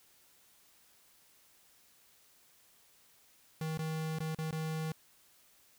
square tone with dropouts, 158.4 Hz, D#3, 31 cents sharp, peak -35 dBFS, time 3.61-4.92 s, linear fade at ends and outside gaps 2 ms, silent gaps 3.775-3.79 / 4.187-4.203 / 4.348-4.386 / 4.51-4.526 s, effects white hiss -65 dBFS RMS until 5.78 s

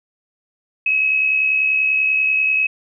sine tone with amplitude modulation, 2563 Hz, E7, 49 cents flat, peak -12 dBFS, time 0.86-2.67 s, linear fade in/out 5 ms, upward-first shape sine, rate 70.2 Hz, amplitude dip 45%, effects none

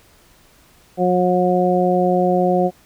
harmonic tone, 180.7 Hz, F#3, 41 cents flat, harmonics 1 / 2 / 3 / 4, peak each -19 / -19 / -19 / -19 dBFS, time 0.97-2.71 s, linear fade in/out 50 ms, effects pink hiss -52 dBFS RMS until 2.85 s

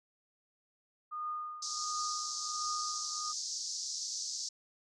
sine tone with tremolo, 1225 Hz, D#6, 27 cents flat, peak -34 dBFS, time 1.11-3.33 s, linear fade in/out 20 ms, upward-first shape triangle, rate 1.4 Hz, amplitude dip 80%
white band-pass noise, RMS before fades -39 dBFS, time 1.62-4.49 s, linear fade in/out 5 ms, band 4600 to 6600 Hz, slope 48 dB/octave
effects none

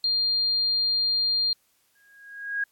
sine tone, 4200 Hz, C8, 6 cents sharp, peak -21 dBFS, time 0.04-1.53 s, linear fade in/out 2 ms
sine tone with exponential growth, 1640 Hz, G#6, 22 cents flat, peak -22 dBFS, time 1.95-2.64 s, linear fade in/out 5 ms, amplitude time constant 150 ms
effects white hiss -67 dBFS RMS until 2.71 s + AAC 64 kbps

